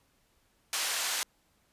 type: band-pass noise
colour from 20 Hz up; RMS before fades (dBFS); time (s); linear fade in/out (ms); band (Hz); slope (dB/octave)
white; -32; 0.73-1.23; 0; 680 to 8200; 12
effects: pink hiss -70 dBFS RMS until 1.72 s + resampled to 32000 Hz